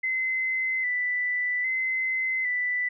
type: tone with vibrato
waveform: sine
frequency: 2017 Hz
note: B6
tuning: 36 cents sharp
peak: -24 dBFS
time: 0.03-2.89 s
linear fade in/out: 10 ms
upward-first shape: square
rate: 0.62 Hz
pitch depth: 30 cents each way
effects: none